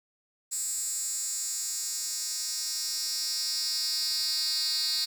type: tone with high-pass filter sweep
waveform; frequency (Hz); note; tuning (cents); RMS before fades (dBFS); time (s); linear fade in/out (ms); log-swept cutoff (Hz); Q
10% pulse; 311.1; D#4; 0; -31; 0.51-5.06; 20; 7600 to 4400; 4.2
effects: none